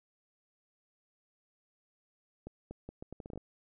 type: accelerating click train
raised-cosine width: 2 ms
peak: -30 dBFS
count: 11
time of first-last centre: 2.47-3.376 s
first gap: 240 ms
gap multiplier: 0.75
effects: none